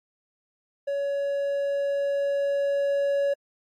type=tone with level ramp; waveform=triangle; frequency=562 Hz; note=C#5; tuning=24 cents sharp; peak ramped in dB=-23 to -19 dBFS; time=0.87-3.34 s; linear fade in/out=10 ms; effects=AAC 64 kbps